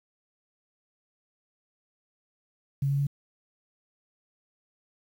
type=tone with pitch steps; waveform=sine; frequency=138.59 / 139.96 / 141.34 Hz; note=C#3 / C#3 / C#3; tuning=0 / +17 / +34 cents; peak=-23 dBFS; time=2.82-3.069 s; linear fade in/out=5 ms; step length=83 ms; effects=9-bit